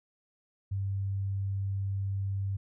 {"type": "tone", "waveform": "sine", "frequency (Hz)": 98, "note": "G2", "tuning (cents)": 0, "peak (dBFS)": -29, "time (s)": [0.71, 2.57], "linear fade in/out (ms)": 10, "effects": []}